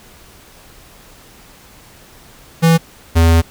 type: tone pair in turn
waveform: square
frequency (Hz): 164.81 / 82.79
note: E3 / E2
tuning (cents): 0 / +8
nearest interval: octave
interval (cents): 1192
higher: first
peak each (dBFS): -8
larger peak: neither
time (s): 2.62-2.78 / 3.15-3.42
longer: second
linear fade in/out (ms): 20
effects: pink hiss -43 dBFS RMS until 3.5 s